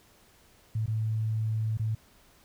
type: tone with dropouts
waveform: sine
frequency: 110 Hz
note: A2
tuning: in tune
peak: -26 dBFS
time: 0.75-1.95 s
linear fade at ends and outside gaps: 5 ms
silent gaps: 0.861-0.878 / 1.773-1.795 s
effects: pink hiss -60 dBFS RMS until 2.44 s